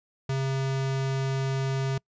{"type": "tone", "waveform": "square", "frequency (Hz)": 134.5, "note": "C3", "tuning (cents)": 48, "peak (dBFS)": -26, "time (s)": [0.29, 1.98], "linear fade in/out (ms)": 5, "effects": ["noise-tail reverb RT60 0.1 s tail -26 dB re dry", "resampled to 16000 Hz"]}